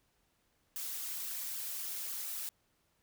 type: noise with flanger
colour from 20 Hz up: blue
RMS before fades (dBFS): -40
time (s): 0.76-2.49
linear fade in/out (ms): 0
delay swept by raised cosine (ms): 0.6 to 4.2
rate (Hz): 3.7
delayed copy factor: +0.65
effects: pink hiss -75 dBFS RMS until 3.02 s